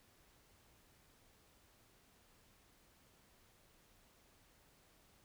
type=silence; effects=pink hiss -69 dBFS RMS until 5.24 s